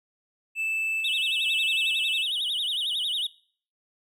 triangle tone with tremolo, 2637 Hz, E7, in tune, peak -24 dBFS, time 0.55-2.26 s, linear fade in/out 50 ms, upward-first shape square, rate 1.1 Hz, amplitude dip 25%
triangle tone with vibrato, 3322 Hz, G#7, in tune, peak -24 dBFS, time 1.04-3.27 s, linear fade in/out 5 ms, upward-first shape sine, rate 11 Hz, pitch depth 230 cents each way
effects noise-tail reverb RT60 0.5 s tail -21 dB re dry

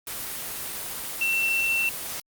sine tone in noise, 2700 Hz, E7, 41 cents sharp, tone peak -21 dBFS, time 1.21-1.89 s, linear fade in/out 2 ms, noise white, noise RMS -33 dBFS, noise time 0.07-2.2 s, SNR +9 dB, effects Opus 24 kbps

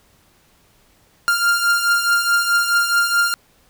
45% pulse beating tone pair, 1396.9 / 1401.6 Hz, F6 / F6, 0 / +6 cents, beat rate 4.7 Hz, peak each -16 / -21 dBFS, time 1.28-3.34 s, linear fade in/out 0 ms, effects pink hiss -56 dBFS RMS until 3.69 s

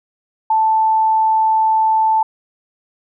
sine tone, 880 Hz, A5, in tune, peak -11 dBFS, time 0.5-2.23 s, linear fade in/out 5 ms, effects none

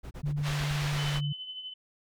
brown noise bursts, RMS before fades -39 dBFS, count 11, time 0.03-1.211 s, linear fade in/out 20 ms, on 81 ms, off 29 ms
sine tone with pitch glide, 146.1 to 144.92 Hz, D3 to D3, -9 to -23 cents, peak -28 dBFS, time 0.23-1.33 s, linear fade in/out 10 ms, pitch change -14 cents, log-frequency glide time 0.71-1.1 s
white band-pass noise, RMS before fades -37 dBFS, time 0.42-1.21 s, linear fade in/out 50 ms, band 420 to 3400 Hz, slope 12 dB/octave
sine tone with tremolo, 3027 Hz, F#7, 39 cents sharp, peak -35 dBFS, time 0.98-1.74 s, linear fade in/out 10 ms, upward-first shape triangle, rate 12 Hz, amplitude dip 60%
effects none

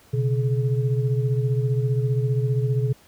sine tone cluster, 125.8 / 140.9 / 425.1 Hz, B2 / C#3 / G#4, +32 / +29 / +40 cents, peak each -20 / -26 / -29 dBFS, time 0.13-2.93 s, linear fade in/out 10 ms, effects pink hiss -54 dBFS RMS until 3.07 s + high-pass 60 Hz 12 dB/octave

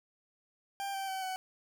40% pulse tone with pitch steps, 792 / 777.9 / 764.1 / 750.6 Hz, G5 / G5 / G5 / F#5, +18 / -14 / -44 / +25 cents, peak -34 dBFS, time 0.8-1.36 s, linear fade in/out 0 ms, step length 140 ms, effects none

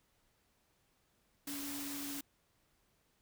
sine tone in noise, 283.7 Hz, C#4, 40 cents sharp, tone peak -43 dBFS, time 1.47-2.21 s, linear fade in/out 5 ms, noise white, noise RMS -44 dBFS, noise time 1.47-2.21 s, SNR -2 dB, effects pink hiss -75 dBFS RMS until 3.21 s

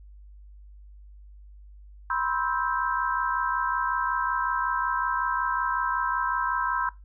sine chord, C major seventh, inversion third, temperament just, 981.1 / 1046.5 / 1308.1 / 1569.8 Hz, B5 / C6 / E6 / G6, -12 / 0 / -14 / +2 cents, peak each -30 dBFS, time 2.1-6.89 s, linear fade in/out 2 ms, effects noise-tail reverb RT60 0.2 s tail -18 dB re dry + added 50 Hz sine -45 dBFS peak until 7.04 s

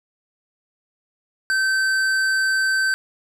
sine tone with hard clipping, 1546 Hz, G6, 24 cents flat, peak -19 dBFS, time 1.5-2.94 s, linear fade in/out 0 ms, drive 11 dB, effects none

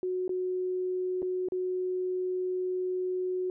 sine tone with dropouts, 367.3 Hz, F#4, 13 cents flat, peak -28 dBFS, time 0.03-3.5 s, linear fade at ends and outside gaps 1 ms, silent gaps 0.279-0.293 / 1.22-1.227 / 1.486-1.521 s, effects none

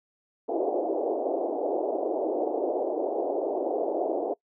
pink band-pass noise, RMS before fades -28 dBFS, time 0.48-4.34 s, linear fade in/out 10 ms, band 320 to 740 Hz, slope 48 dB/octave, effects noise-tail reverb RT60 0.1 s tail -23 dB re dry

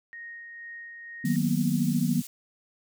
sine tone with tremolo, 1864.7 Hz, A#6, in tune, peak -38 dBFS, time 0.13-1.36 s, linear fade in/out 0 ms, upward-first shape sine, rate 2.1 Hz, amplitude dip 30%
sine chord, B major seventh, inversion first, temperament equal, 155.56 / 185 / 233.1 / 246.9 Hz, D#3 / F#3 / A#3 / B3, 0 / 0 / 0 / 0 cents, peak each -28 dBFS, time 1.24-2.22 s, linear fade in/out 10 ms
pink high-pass noise, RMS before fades -42 dBFS, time 1.25-2.27 s, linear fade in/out 2 ms, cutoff 5400 Hz, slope 12 dB/octave
effects none

